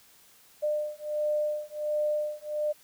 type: beating tone pair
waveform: sine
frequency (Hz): 600 / 601.4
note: D5 / D5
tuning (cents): +37 / +41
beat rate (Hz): 1.4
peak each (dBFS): -30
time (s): 0.62-2.73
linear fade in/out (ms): 20
effects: white hiss -58 dBFS RMS until 2.83 s